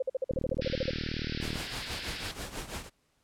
sine tone bursts, 523.3 Hz, C5, in tune, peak -26 dBFS, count 13, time 0-0.9 s, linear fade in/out 5 ms, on 24 ms, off 49 ms
click train, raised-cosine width 3 ms, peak -22 dBFS, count 49, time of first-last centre 0.31-1.557 s, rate 38.5 Hz
white band-pass noise, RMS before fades -41 dBFS, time 0.61-2.32 s, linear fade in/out 10 ms, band 1400 to 5200 Hz, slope 96 dB/octave
pink noise with tremolo, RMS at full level -36 dBFS, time 1.4-2.9 s, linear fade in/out 50 ms, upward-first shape triangle, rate 6.1 Hz, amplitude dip 80%
effects pink hiss -72 dBFS RMS until 3.23 s + low-pass 11000 Hz 12 dB/octave

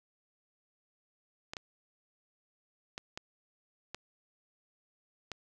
clicks, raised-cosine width 0.2 ms, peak -22 dBFS, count 6, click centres 1.535 / 1.568 / 2.979 / 3.175 / 3.946 / 5.317 s, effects none

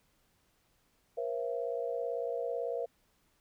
sine tone cluster, 477 / 535 / 673 Hz, A#4 / C5 / E5, +40 / +38 / +36 cents, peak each -35 / -38 / -38 dBFS, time 1.17-2.86 s, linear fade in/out 10 ms, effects pink hiss -72 dBFS RMS until 3.4 s

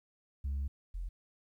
sine tone pair in turn, 69.3 / 43.24 Hz, C#2 / F1, 0 / -16 cents, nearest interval minor sixth, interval 816 cents, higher first, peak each -30 / -35 dBFS, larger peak first, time 0.44-0.68 / 0.94-1.09 s, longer first, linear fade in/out 10 ms, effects tanh soft clip ceiling -31 dBFS + 12-bit

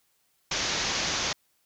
white low-pass noise, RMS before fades -29 dBFS, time 0.51-1.33 s, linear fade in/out 5 ms, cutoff 6700 Hz, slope 96 dB/octave, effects white hiss -70 dBFS RMS until 1.65 s

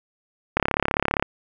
click train, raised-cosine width 0.5 ms, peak -4 dBFS, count 24, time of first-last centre 0.57-1.225 s, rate 35.1 Hz, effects none

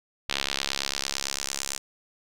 sawtooth tone with band-pass filter sweep, 68.9 Hz, C#2, 10 cents flat, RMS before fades -31 dBFS, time 0.29-1.78 s, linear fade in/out 5 ms, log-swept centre 3500 to 7300 Hz, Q 1.6, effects none

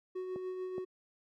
triangle tone with tremolo, 370 Hz, F#4, in tune, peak -33 dBFS, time 0.15-0.85 s, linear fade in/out 10 ms, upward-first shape triangle, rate 6.8 Hz, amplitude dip 40%
clicks, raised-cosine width 2 ms, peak -28 dBFS, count 2, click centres 0.36 / 0.781 s
effects high-pass 150 Hz 12 dB/octave

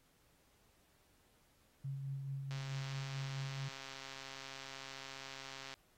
sine tone with tremolo, 136.9 Hz, C#3, 21 cents flat, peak -38 dBFS, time 1.84-3.69 s, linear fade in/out 10 ms, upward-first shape sine, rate 4.6 Hz, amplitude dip 35%
click train, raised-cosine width 0.2 ms, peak -31 dBFS, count 437, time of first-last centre 2.51-5.74 s, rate 135 Hz
effects pink hiss -72 dBFS RMS until 5.97 s + AAC 48 kbps

